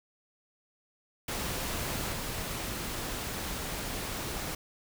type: noise with level steps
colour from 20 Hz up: pink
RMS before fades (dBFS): -34 / -36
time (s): 1.28-4.55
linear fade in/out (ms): 5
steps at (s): 2.12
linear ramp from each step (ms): 5
effects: none